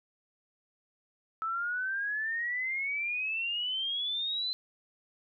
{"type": "exponential sweep", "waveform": "sine", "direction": "up", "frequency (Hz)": [1303, 4090], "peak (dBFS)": -30, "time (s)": [1.42, 4.53], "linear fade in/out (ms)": 0, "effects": []}